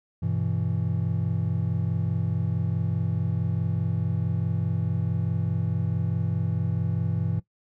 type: chord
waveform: triangle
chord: E minor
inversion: first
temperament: just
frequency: 98.89 / 123.61 / 164.81 Hz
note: G2 / B2 / E3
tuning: +16 / +2 / 0 cents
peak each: -26 / -27 / -26 dBFS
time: 0.22-7.4 s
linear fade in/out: 10 ms
effects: noise-tail reverb RT60 0.1 s tail -17 dB re dry

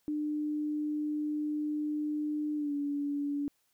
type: tone with pitch glide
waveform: sine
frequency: 300 to 286.8 Hz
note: D4 to D4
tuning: +37 to -41 cents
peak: -30 dBFS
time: 0.08-3.48 s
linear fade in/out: 0 ms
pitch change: -78 cents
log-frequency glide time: 2.56-2.73 s
effects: white hiss -74 dBFS RMS until 3.73 s

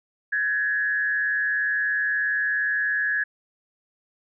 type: tone with frequency modulation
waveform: sine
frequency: 1682 Hz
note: G#6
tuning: 22 cents sharp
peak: -21 dBFS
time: 0.32-3.24 s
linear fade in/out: 10 ms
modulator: 139 Hz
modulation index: 0.61
effects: none

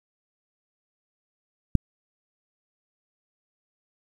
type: click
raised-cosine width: 5 ms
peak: -5 dBFS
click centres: 1.753 s
effects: 7-bit

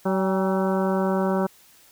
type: harmonic tone with a mistuned harmonic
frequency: 190 Hz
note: F#3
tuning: 46 cents sharp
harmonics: 1 / 2 / 3 / 4 / 5 / 6 / 7 / 8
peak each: -23 / -26 / -27 / -32 / -31 / -37 / -35 / -39 dBFS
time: 0.05-1.47 s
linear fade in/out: 10 ms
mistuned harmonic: 4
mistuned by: +57 cents
effects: white hiss -54 dBFS RMS until 1.91 s

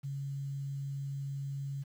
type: tone with quantisation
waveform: sine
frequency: 138.7 Hz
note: C#3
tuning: 1 cent sharp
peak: -35 dBFS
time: 0.03-1.84 s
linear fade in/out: 20 ms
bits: 10
effects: none

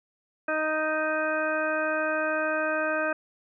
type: harmonic tone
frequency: 311.1 Hz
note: D#4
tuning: in tune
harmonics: 1 / 2 / 3 / 4 / 5 / 6 / 8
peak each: -34 / -28 / -39 / -33 / -29 / -41 / -37 dBFS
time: 0.48-3.13 s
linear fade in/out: 5 ms
effects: none

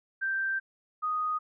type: tone pair in turn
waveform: sine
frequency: 1568 / 1243.5 Hz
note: G6 / D#6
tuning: 0 / -1 cents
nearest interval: major third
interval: 401 cents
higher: first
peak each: -27 dBFS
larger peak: neither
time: 0.21-0.6 / 1.02-1.39 s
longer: first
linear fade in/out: 20 ms
effects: none

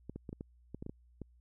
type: clicks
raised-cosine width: 3 ms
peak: -29 dBFS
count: 10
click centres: 0.096 / 0.16 / 0.292 / 0.329 / 0.409 / 0.746 / 0.825 / 0.864 / 0.895 / 1.217 s
effects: added 60 Hz sine -61 dBFS peak until 1.4 s

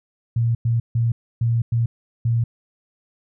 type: tone bursts at uneven times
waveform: sine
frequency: 116.54 Hz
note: A#2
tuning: in tune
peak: -16 dBFS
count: 6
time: 0.36-0.55 / 0.65-0.8 / 0.95-1.12 / 1.41-1.62 / 1.72-1.86 / 2.25-2.44 s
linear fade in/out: 5 ms
effects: none

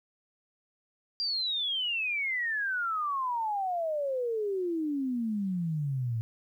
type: exponential sweep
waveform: sine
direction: down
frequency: 4803 to 110 Hz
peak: -28 dBFS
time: 1.2-6.21 s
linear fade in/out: 0 ms
effects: 11-bit

